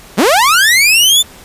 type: linear sweep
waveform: sawtooth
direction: up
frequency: 150 to 3579 Hz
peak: -3 dBFS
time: 0.17-1.23 s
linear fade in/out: 20 ms
effects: pink hiss -37 dBFS RMS until 1.44 s + resampled to 32000 Hz